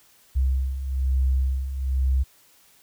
sine beating tone pair, 64.9 / 66 Hz, C2 / C2, -13 / +16 cents, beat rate 1.1 Hz, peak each -27 / -21 dBFS, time 0.35-2.24 s, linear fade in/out 20 ms, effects white hiss -57 dBFS RMS until 2.82 s

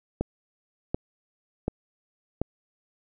click train, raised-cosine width 2 ms, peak -12 dBFS, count 4, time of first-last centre 0.21-2.416 s, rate 1.36 Hz, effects none

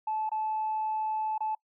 sine tone with dropouts, 868 Hz, A5, 24 cents flat, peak -27 dBFS, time 0.07-1.55 s, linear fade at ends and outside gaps 5 ms, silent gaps 0.293-0.316 / 1.38-1.405 s, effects noise-tail reverb RT60 0.1 s tail -26 dB re dry + tanh soft clip ceiling -23 dBFS

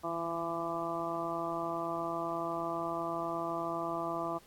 harmonic tone with a mistuned harmonic, 168 Hz, E3, 33 cents sharp, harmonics 1 / 2 / 3 / 4 / 5 / 6 / 7, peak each -46 / -39 / -46 / -37 / -44 / -41 / -39 dBFS, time 0.03-4.39 s, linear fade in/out 20 ms, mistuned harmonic 1, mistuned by -40 cents, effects pink hiss -61 dBFS RMS until 4.46 s + AAC 64 kbps

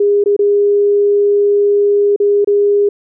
sine tone with dropouts, 407.7 Hz, G#4, 32 cents flat, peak -8 dBFS, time 0-2.89 s, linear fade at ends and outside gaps 5 ms, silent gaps 0.24-0.259 / 0.365-0.391 / 2.162-2.2 / 2.446-2.473 s, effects none

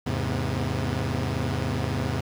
sawtooth tone cluster, 82.2 / 105.2 / 132.7 / 243 Hz, E2 / G#2 / C3 / B3, -4 / +23 / +25 / -28 cents, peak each -27 / -26 / -25 / -31 dBFS, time 0.06-2.21 s, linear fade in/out 10 ms, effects low-pass 6000 Hz 12 dB/octave + 8-bit

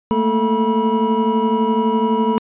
triangle tone cluster, 218.6 / 230.5 / 440.3 / 968 Hz, A3 / A#3 / A4 / B5, -11 / -19 / +1 / -35 cents, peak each -18 dBFS, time 0.11-2.38 s, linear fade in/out 0 ms, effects resampled to 8000 Hz

